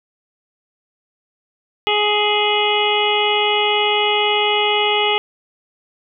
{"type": "harmonic tone", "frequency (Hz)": 418, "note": "G#4", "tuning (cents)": 11, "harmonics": [1, 2, 3, 5, 6, 7, 8], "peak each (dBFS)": [-20, -20, -26, -23, -25, -20, -25], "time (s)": [1.87, 5.18], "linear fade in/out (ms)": 0, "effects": []}